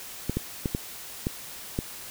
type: clicks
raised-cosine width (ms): 3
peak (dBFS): -13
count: 6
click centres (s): 0.296 / 0.37 / 0.658 / 0.749 / 1.269 / 1.789
effects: white hiss -41 dBFS RMS until 2.1 s